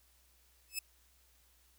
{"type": "tone with exponential growth", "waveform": "10% pulse", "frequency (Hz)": 2600, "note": "E7", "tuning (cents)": -24, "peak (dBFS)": -24, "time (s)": [0.68, 0.79], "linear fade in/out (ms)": 5, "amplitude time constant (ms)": 22, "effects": ["added 61 Hz sine -69 dBFS peak until 1.78 s", "white hiss -69 dBFS RMS until 1.78 s"]}